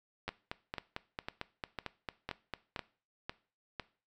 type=two click trains; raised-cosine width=0.3 ms; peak=-21 / -21 dBFS; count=12 / 8; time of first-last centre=0.29-2.762 / 0.28-3.798 s; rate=4.45 / 1.99 Hz; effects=noise-tail reverb RT60 0.4 s tail -19 dB re dry